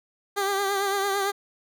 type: tone with vibrato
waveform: 15% pulse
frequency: 396.4 Hz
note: G4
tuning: 19 cents sharp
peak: -17 dBFS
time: 0.36-1.32 s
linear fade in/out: 20 ms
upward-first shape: triangle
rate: 8.9 Hz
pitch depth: 53 cents each way
effects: none